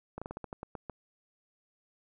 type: slowing click train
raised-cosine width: 1 ms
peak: -25 dBFS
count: 10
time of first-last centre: 0.18-0.897 s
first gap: 36 ms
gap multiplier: 1.19
effects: none